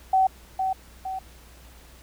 sine tone with echo, 760 Hz, F#5, 46 cents sharp, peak -16 dBFS, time 0.13-0.27 s, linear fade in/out 5 ms, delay 460 ms, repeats 2, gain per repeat -6 dB, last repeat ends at 1.19 s, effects added 60 Hz sine -49 dBFS peak until 2.02 s + pink hiss -52 dBFS RMS until 2.02 s

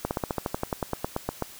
slowing click train, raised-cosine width 1 ms, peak -12 dBFS, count 16, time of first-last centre 0.05-1.423 s, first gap 59 ms, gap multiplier 1.06, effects white hiss -46 dBFS RMS until 1.59 s

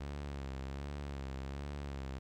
sawtooth tone with vibrato, 69.3 Hz, C#2, in tune, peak -36 dBFS, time 0-2.19 s, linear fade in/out 10 ms, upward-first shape sine, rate 1.3 Hz, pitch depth 66 cents each way, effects low-pass 6000 Hz 12 dB/octave + 13-bit

